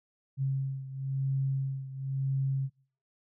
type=beating tone pair; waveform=sine; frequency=134.9 / 135.88 Hz; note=C#3 / C#3; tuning=-47 / -34 cents; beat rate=0.98 Hz; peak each=-30 / -34 dBFS; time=0.37-2.7 s; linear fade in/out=50 ms; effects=noise-tail reverb RT60 0.5 s tail -25 dB re dry